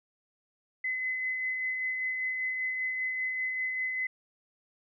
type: tone with tremolo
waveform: sine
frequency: 2031 Hz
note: B6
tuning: 48 cents sharp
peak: -28 dBFS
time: 0.84-4.07 s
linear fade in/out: 5 ms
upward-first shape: sine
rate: 5.1 Hz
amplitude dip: 30%
effects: none